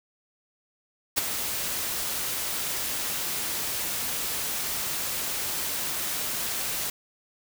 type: noise with ADSR envelope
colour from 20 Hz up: white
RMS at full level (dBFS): -21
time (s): 1.16-6.9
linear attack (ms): 21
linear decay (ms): 16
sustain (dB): -9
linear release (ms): 4
effects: none